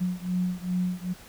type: beating tone pair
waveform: sine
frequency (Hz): 180 / 182.5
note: F#3 / F#3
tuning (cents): -47 / -24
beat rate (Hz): 2.5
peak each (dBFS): -28 / -29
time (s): 0-1.14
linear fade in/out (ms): 20
effects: pink hiss -49 dBFS RMS until 1.28 s